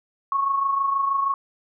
sine tone pair together, 1099 / 1125.3 Hz, C#6 / C#6, -15 / +26 cents, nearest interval unison, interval 41 cents, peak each -20 / -29 dBFS, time 0.32-1.34 s, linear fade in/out 2 ms, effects none

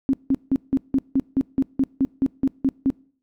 sine tone bursts, 268.4 Hz, C4, 44 cents sharp, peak -15 dBFS, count 14, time 0.09-2.902 s, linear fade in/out 0 ms, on 43 ms, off 170 ms, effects noise-tail reverb RT60 0.5 s tail -23 dB re dry

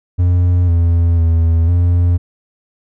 triangle tone with pitch steps, 88.7 / 84.8 / 82.6 / 87.4 Hz, F2 / E2 / E2 / F2, +27 / +50 / +4 / +2 cents, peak -7 dBFS, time 0.18-2.18 s, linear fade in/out 20 ms, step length 500 ms, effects none

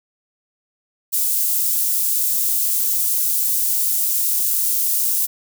white high-pass noise, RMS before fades -19 dBFS, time 1.12-5.27 s, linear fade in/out 20 ms, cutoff 9100 Hz, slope 12 dB/octave, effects none

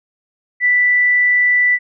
sine tone, 1975.5 Hz, B6, in tune, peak -10 dBFS, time 0.6-1.79 s, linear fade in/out 50 ms, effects none

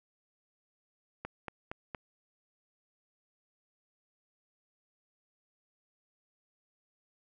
click train, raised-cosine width 0.5 ms, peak -23 dBFS, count 4, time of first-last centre 1.25-1.948 s, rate 4.3 Hz, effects none

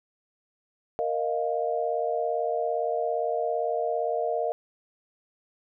sine chord, Bb suspended fourth, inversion none, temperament just, 466.2 / 621.6 / 699.2 Hz, Bb4 / Eb5 / F5, 0 / -2 / +2 cents, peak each -29 dBFS, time 0.99-4.52 s, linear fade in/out 0 ms, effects none

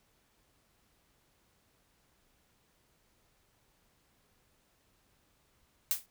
blue noise with exponential decay, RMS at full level -26 dBFS, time 5.91-6.06 s, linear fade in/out 0 ms, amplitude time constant 31 ms, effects pink hiss -71 dBFS RMS until 6.1 s

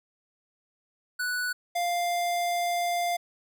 square tone pair in turn, 1480 / 698.5 Hz, F#6 / F5, 0 / 0 cents, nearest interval octave + minor second, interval 1300 cents, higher first, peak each -28 / -26 dBFS, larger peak second, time 1.19-1.53 / 1.75-3.17 s, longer second, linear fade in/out 10 ms, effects none

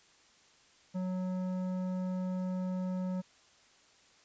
triangle tone with tanh clipping, 184.3 Hz, F#3, 7 cents flat, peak -34 dBFS, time 0.94-3.22 s, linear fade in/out 20 ms, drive 16 dB, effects white hiss -63 dBFS RMS until 4.24 s + resampled to 16000 Hz

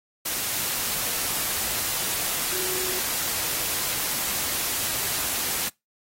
sine tone in noise, 370 Hz, F#4, in tune, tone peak -34 dBFS, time 2.52-3 s, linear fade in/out 10 ms, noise white, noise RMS -27 dBFS, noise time 0.25-5.69 s, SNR -10 dB, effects noise-tail reverb RT60 0.2 s tail -24 dB re dry + AAC 48 kbps

